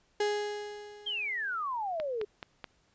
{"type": "tone with exponential decay", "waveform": "35% pulse", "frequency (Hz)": 415.3, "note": "G#4", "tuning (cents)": 0, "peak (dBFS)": -24, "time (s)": [0.2, 1.63], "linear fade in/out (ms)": 5, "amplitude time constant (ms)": 310}
{"type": "exponential sweep", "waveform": "sine", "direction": "down", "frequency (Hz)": [3272, 403.7], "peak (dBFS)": -31, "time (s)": [1.06, 2.25], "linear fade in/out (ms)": 10}
{"type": "click train", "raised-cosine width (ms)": 0.3, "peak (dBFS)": -23, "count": 4, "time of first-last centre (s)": [2, 2.642], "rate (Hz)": 4.67}
{"effects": ["pink hiss -69 dBFS RMS until 2.94 s", "resampled to 16000 Hz"]}